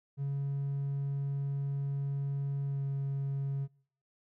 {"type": "tone with pitch glide", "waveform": "triangle", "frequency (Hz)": [139.5, 138.14], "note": ["C#3", "C#3"], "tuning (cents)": [11, -6], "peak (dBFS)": -28, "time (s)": [0.17, 3.68], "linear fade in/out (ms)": 50, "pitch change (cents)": -17, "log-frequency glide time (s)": [2.65, 2.84], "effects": ["noise-tail reverb RT60 0.6 s tail -26 dB re dry", "tanh soft clip ceiling -26 dBFS"]}